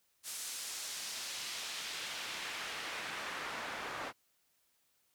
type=noise with band-pass filter sweep; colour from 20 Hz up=pink; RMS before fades=-42 dBFS; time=0.23-4.13 s; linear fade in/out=50 ms; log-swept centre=8400 to 1100 Hz; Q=0.87; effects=white hiss -75 dBFS RMS until 5.14 s

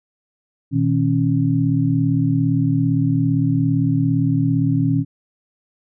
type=tone cluster; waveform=sine; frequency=120.9 / 158.5 / 274.3 Hz; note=B2 / D#3 / C#4; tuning=-36 / +32 / -18 cents; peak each=-19 dBFS; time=0.71-5.05 s; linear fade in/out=50 ms; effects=none

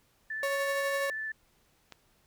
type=tone with vibrato; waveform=sine; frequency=1754 Hz; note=A6; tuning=6 cents flat; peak=-33 dBFS; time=0.3-1.32 s; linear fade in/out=5 ms; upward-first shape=sine; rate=15 Hz; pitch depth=10 cents each way
type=tone with tremolo; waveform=35% pulse; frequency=554.4 Hz; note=C#5; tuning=in tune; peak=-27 dBFS; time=0.43-1.1 s; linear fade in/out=2 ms; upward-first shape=sine; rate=12 Hz; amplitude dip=25%
type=click; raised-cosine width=0.2 ms; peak=-27 dBFS; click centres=1.923 s
effects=pink hiss -68 dBFS RMS until 2.26 s

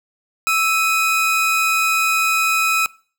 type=tone pair together; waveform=45% pulse; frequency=1316.3 / 2500 Hz; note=E6 / D#7; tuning=-3 / +8 cents; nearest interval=major seventh; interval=1111 cents; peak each=-18 dBFS; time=0.47-2.86 s; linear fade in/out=0 ms; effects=noise-tail reverb RT60 0.4 s tail -21 dB re dry

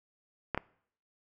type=clicks; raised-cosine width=0.5 ms; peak=-15 dBFS; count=2; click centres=0.547 / 0.576 s; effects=noise-tail reverb RT60 0.6 s tail -23 dB re dry

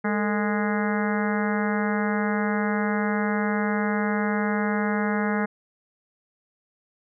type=harmonic tone with a mistuned harmonic; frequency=207.7 Hz; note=G#3; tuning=in tune; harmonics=1 / 2 / 3 / 4 / 5 / 6 / 7 / 8 / 9 / 10; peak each=-24 / -30 / -34 / -32 / -37 / -35 / -34 / -34 / -37 / -38 dBFS; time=0.04-5.46 s; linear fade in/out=10 ms; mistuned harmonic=2; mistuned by=+110 cents; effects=none

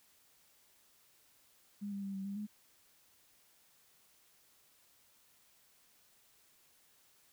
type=tone with pitch steps; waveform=sine; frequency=203.5 / 198.9 / 196.5 / 193.2 / 199.2 / 209.5 Hz; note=G#3 / G3 / G3 / G3 / G3 / G#3; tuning=-35 / +25 / +4 / -25 / +28 / +15 cents; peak=-38 dBFS; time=1.81-2.47 s; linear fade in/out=20 ms; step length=110 ms; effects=white hiss -68 dBFS RMS until 7.32 s

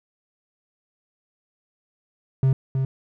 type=tone with echo; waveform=triangle; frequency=132.8 Hz; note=C3; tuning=26 cents sharp; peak=-13 dBFS; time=2.43-2.53 s; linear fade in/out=2 ms; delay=320 ms; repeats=1; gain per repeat=-5 dB; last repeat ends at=2.85 s; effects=none

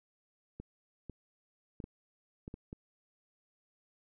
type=clicks; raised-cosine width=3 ms; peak=-30 dBFS; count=7; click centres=0.6 / 1.097 / 1.802 / 1.841 / 2.479 / 2.541 / 2.729 s; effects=none

